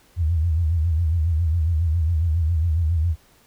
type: tone with vibrato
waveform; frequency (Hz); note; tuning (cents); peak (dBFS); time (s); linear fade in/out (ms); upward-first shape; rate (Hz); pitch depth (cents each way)
sine; 81.8; E2; -13; -17; 0.16-3.16; 50; sine; 7.3; 120
effects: pink hiss -56 dBFS RMS until 3.46 s